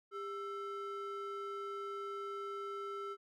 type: ring-modulated tone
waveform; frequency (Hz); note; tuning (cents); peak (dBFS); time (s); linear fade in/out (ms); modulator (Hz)
triangle; 865; A5; -30; -35; 0.11-3.17; 50; 465
effects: none